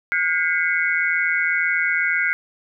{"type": "tone cluster", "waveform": "sine", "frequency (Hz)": [1437, 1599, 2033, 2201], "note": ["F6", "G6", "B6", "C#7"], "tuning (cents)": [49, 34, 50, -13], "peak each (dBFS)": [-23, -24, -23, -23], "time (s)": [0.12, 2.33], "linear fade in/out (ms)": 0, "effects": []}